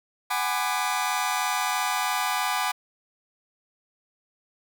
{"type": "chord", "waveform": "sawtooth", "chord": "G# half-diminished seventh", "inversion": "third", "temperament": "just", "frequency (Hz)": [747.5, 830.6, 996.7, 1196.1], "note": ["F#5", "G#5", "B5", "D6"], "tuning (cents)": [17, 0, 16, 31], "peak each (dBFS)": -26, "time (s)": [0.3, 2.72], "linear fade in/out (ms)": 10, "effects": []}